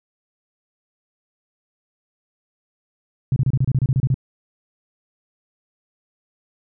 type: tone bursts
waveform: sine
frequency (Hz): 130.9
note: C3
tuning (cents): +1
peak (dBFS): -14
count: 12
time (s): 3.32-4.143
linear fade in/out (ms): 2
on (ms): 42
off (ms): 29
effects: none